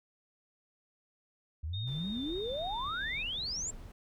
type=exponential sweep; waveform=sine; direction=up; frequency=72.1 to 7620 Hz; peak=-34 dBFS; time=1.63-3.71 s; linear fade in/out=10 ms
type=tone with vibrato; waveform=sine; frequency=3640 Hz; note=A#7; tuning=42 cents flat; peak=-40 dBFS; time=1.73-3.23 s; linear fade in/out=10 ms; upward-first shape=sine; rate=3.5 Hz; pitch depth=33 cents each way
type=noise; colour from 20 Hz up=brown; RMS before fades=-47 dBFS; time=1.87-3.92 s; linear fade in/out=5 ms
effects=none